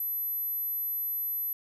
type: tone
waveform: sine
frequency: 12000 Hz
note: F#9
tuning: 23 cents sharp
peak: -29 dBFS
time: 0-1.53 s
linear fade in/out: 2 ms
effects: 10-bit